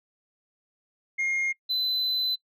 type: tone pair in turn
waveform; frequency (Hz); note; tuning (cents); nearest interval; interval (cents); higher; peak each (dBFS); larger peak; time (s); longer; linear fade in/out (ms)
sine; 2133 / 4027; C7 / B7; +33 / +33; major seventh; 1100; second; -21; neither; 1.18-1.53 / 1.69-2.36; second; 20
effects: noise-tail reverb RT60 0.1 s tail -25 dB re dry + tanh soft clip ceiling -23 dBFS